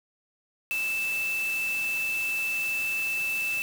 sine tone in noise, 2640 Hz, E7, 2 cents sharp, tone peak -26 dBFS, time 0.71-3.62 s, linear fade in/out 0 ms, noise white, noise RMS -39 dBFS, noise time 0.71-3.62 s, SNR +10 dB, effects none

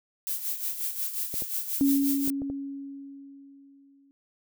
violet noise with tremolo, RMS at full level -29 dBFS, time 0.27-2.3 s, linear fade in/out 0 ms, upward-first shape sine, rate 5.6 Hz, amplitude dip 65%
clicks, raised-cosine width 2 ms, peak -25 dBFS, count 5, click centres 1.341 / 1.422 / 2.277 / 2.419 / 2.5 s
sine tone with exponential decay, 277.2 Hz, C#4, in tune, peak -18 dBFS, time 1.81-4.11 s, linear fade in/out 0 ms, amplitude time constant 500 ms
effects none

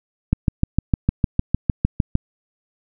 click train, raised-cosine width 5 ms, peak -3 dBFS, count 13, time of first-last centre 0.33-2.154 s, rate 6.58 Hz, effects none

